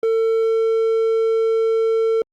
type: tone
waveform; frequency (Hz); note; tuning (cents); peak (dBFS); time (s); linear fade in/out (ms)
triangle; 450; A4; +39; -13; 0.03-2.22; 2
effects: Opus 32 kbps